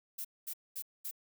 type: noise bursts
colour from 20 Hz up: violet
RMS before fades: -40 dBFS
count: 4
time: 0.18-1.112 s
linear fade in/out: 10 ms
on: 68 ms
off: 220 ms
effects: none